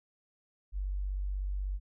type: tone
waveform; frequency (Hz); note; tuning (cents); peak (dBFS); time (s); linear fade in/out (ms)
sine; 48.15; G1; -30; -31; 0.72-1.8; 50
effects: none